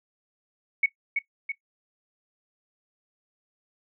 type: tone with echo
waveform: sine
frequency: 2220 Hz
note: C#7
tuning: 2 cents sharp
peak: -17 dBFS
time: 0.83-0.86 s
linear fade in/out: 5 ms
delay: 330 ms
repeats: 2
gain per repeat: -5 dB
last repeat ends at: 1.52 s
effects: noise-tail reverb RT60 0.1 s tail -17 dB re dry